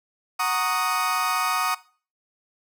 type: chord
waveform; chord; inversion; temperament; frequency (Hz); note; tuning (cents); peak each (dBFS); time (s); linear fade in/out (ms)
35% pulse; D# minor seventh; first; equal; 740 / 932.3 / 1108.7 / 1244.5; F#5 / A#5 / C#6 / D#6; 0 / 0 / 0 / 0; -28 / -28 / -27 / -23; 0.39-1.75; 10
effects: noise-tail reverb RT60 0.4 s tail -19 dB re dry